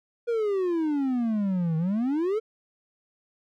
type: exponential two-way sweep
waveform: triangle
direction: down then up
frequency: 482.1 to 156.6 to 456.2 Hz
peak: -21 dBFS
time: 0.27-2.4 s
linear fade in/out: 20 ms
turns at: 1.77 s
effects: none